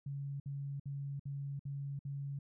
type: tone bursts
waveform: sine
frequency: 140 Hz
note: C#3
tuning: 18 cents sharp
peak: -38 dBFS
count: 6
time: 0.06-2.39 s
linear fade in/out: 5 ms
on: 340 ms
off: 58 ms
effects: none